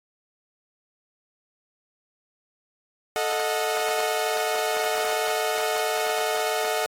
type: chord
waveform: sawtooth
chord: D# diminished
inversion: second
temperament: equal with one note detuned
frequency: 440 / 622.3 / 727.7 Hz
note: A4 / D#5 / F#5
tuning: 0 / 0 / -29 cents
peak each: -24 dBFS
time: 3.16-6.86 s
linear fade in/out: 0 ms
effects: AAC 48 kbps